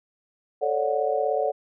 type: chord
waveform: sine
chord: D major seventh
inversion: second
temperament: just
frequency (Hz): 440.5 / 550.6 / 587.3 / 734.2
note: A4 / C#5 / D5 / F#5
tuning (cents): +2 / -12 / 0 / -14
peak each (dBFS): -27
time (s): 0.61-1.52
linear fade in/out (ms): 20
effects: none